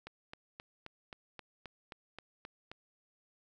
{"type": "click train", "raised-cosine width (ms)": 0.3, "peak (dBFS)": -29, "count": 11, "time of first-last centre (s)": [0.07, 2.716], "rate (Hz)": 3.78, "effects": []}